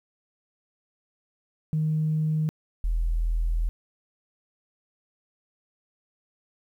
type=tone pair in turn; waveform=sine; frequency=155.56 / 41.2 Hz; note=D#3 / E1; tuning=0 / 0 cents; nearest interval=octave + major seventh; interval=2300 cents; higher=first; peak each=-21 / -21 dBFS; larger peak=neither; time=1.73-2.49 / 2.84-3.69 s; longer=second; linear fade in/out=0 ms; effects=tanh soft clip ceiling -17 dBFS + 10-bit